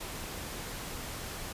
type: noise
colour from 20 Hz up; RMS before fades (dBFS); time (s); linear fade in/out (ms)
pink; -40; 0-1.53; 10
effects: resampled to 32000 Hz